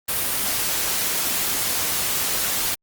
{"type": "noise", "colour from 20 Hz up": "white", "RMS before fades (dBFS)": -23, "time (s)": [0.08, 2.75], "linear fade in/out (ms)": 10, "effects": ["Opus 32 kbps"]}